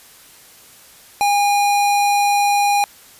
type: tone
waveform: square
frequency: 814 Hz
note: G#5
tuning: 35 cents flat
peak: -14 dBFS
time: 1.21-2.84 s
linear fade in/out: 0 ms
effects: white hiss -45 dBFS RMS until 3.19 s + resampled to 32000 Hz